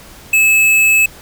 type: tone with tanh clipping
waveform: sine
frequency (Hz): 2600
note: E7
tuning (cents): -24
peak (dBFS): -9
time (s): 0.33-1.06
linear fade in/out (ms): 5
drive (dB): 17
effects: pink hiss -38 dBFS RMS until 1.21 s